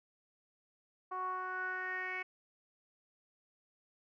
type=tone with low-pass filter sweep; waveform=10% pulse; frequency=370 Hz; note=F#4; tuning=in tune; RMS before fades=-39 dBFS; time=1.11-2.23 s; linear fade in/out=10 ms; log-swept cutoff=1000 to 2300 Hz; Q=5.9; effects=none